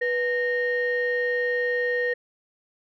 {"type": "tone pair together", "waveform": "sine", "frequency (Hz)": [490, 1850], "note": ["B4", "A#6"], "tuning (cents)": [-14, -14], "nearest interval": "octave + major seventh", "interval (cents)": 2300, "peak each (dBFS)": [-23, -24], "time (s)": [0.01, 2.14], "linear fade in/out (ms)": 10, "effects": ["tanh soft clip ceiling -17 dBFS"]}